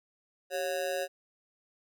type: tone with amplitude modulation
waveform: square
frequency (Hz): 551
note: C#5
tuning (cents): -11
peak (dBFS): -27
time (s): 0.5-1.08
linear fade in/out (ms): 50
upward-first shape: sine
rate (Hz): 163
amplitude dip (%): 95
effects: none